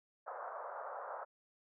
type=band-pass noise; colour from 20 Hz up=pink; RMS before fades=-45 dBFS; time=0.26-1.25 s; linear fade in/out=20 ms; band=520 to 1400 Hz; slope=48 dB/octave; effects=none